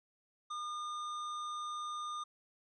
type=tone with hard clipping; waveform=sine; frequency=1213 Hz; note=D#6; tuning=44 cents flat; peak=-40 dBFS; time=0.5-2.24 s; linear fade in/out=10 ms; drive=11 dB; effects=resampled to 22050 Hz